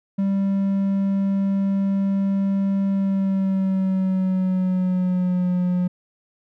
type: tone with pitch glide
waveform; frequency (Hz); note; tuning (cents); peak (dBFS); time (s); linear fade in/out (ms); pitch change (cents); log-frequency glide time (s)
triangle; 196 to 179.73; G3 to F3; 0 to +50; -16; 0.18-5.88; 10; -150; 2.89-5.51
effects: none